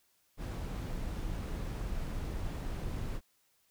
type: noise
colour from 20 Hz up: brown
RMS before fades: -37 dBFS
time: 0.37-3.21 s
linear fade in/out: 50 ms
effects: white hiss -72 dBFS RMS until 3.7 s